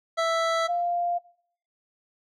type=tone pair in turn; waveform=25% pulse / sine; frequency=660 / 698.1 Hz; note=E5 / F5; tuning=+2 / -1 cents; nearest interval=minor second; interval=97 cents; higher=second; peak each=-18 / -23 dBFS; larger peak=first; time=0.17-0.68 / 0.68-1.19 s; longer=neither; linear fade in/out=20 ms; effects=noise-tail reverb RT60 0.6 s tail -20 dB re dry + low-pass 5000 Hz 12 dB/octave